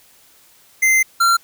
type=tone pair in turn; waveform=square; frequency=2076 / 1370.8 Hz; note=C7 / F6; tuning=-14 / -33 cents; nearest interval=perfect fifth; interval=719 cents; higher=first; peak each=-12 dBFS; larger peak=neither; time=0.82-1.03 / 1.2-1.37 s; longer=first; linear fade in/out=10 ms; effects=white hiss -51 dBFS RMS until 1.43 s